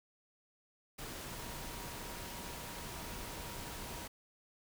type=tone in noise; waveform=sine; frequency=950 Hz; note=A#5; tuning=33 cents sharp; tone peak=-54 dBFS; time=1.31-4.06 s; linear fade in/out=10 ms; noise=pink; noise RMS=-45 dBFS; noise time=0.98-4.08 s; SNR=-12 dB; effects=none